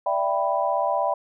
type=chord; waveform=sine; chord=E minor seventh; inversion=third; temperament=equal with one note detuned; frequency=587.3 / 663.5 / 784 / 987.8 Hz; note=D5 / E5 / G5 / B5; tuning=0 / +11 / 0 / 0 cents; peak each=-26 dBFS; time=0.06-1.14 s; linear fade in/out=5 ms; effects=none